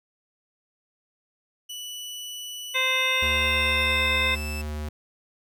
sawtooth tone with pitch glide, 2960 to 2637 Hz, F#7 to E7, 0 to 0 cents, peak -31 dBFS, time 1.69-4.62 s, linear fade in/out 10 ms, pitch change -200 cents, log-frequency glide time 2.81-4.08 s
harmonic tone, 519 Hz, C5, 14 cents flat, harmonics 1 / 2 / 3 / 4 / 5 / 7, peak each -33 / -31 / -34 / -25 / -27 / -27 dBFS, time 2.74-4.36 s, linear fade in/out 20 ms
square tone, 75.4 Hz, D2, 46 cents sharp, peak -30 dBFS, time 3.22-4.89 s, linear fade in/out 5 ms
effects none

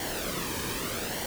pink noise with flanger, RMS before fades -33 dBFS, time 0-1.26 s, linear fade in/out 2 ms, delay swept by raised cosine 0.79 to 1.48 ms, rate 0.82 Hz, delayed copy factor -0.6, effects none

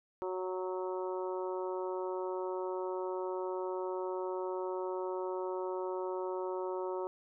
harmonic tone, 185 Hz, F#3, in tune, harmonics 2 / 3 / 4 / 5 / 6 / 7, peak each -36 / -41 / -49 / -42 / -49 / -50 dBFS, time 0.22-7.07 s, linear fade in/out 0 ms, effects none

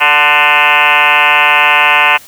sine tone with frequency modulation, 1793 Hz, A6, 32 cents sharp, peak -5 dBFS, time 0-2.18 s, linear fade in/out 20 ms, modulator 151 Hz, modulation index 6.8, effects white hiss -37 dBFS RMS until 2.27 s

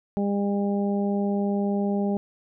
harmonic tone, 201.3 Hz, G3, 46 cents sharp, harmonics 1 / 2 / 3 / 4, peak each -23 / -29 / -33 / -35 dBFS, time 0.17-2.17 s, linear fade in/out 0 ms, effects none

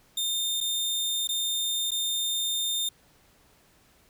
sawtooth tone with dropouts, 3629 Hz, A#7, 47 cents flat, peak -23 dBFS, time 0.17-2.89 s, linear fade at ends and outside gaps 5 ms, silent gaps 0.605-0.61 / 1.274-1.289 / 1.908-1.916 s, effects pink hiss -61 dBFS RMS until 4.09 s

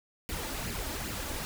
pink noise with flanger, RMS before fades -36 dBFS, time 0.29-1.45 s, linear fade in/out 0 ms, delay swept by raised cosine 0.41 to 3.51 ms, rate 2.5 Hz, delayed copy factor +0.6, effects none

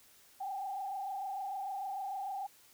sine tone with frequency modulation, 784 Hz, G5, in tune, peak -36 dBFS, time 0.4-2.47 s, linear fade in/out 10 ms, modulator 26.7 Hz, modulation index 1.2, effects white hiss -62 dBFS RMS until 2.73 s

